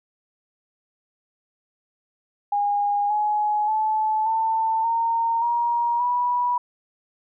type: tone with pitch steps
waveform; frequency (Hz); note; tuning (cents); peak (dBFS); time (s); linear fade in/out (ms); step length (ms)
sine; 817 / 841.4 / 866.6 / 892.5 / 919.2 / 946.7 / 975; G#5 / G#5 / A5 / A5 / A#5 / A#5 / B5; -29 / +22 / -27 / +24 / -25 / +26 / -23; -19; 2.52-6.58; 5; 580
effects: none